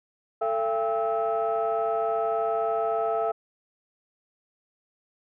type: tone cluster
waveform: sine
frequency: 443.7 / 675 / 795 / 1301 Hz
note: A4 / E5 / G5 / E6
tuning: +14 / +41 / +24 / -23 cents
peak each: -28 / -25 / -31 / -32 dBFS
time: 0.41-3.32 s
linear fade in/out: 10 ms
effects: tanh soft clip ceiling -16 dBFS